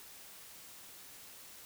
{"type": "silence", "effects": ["white hiss -53 dBFS RMS until 1.65 s"]}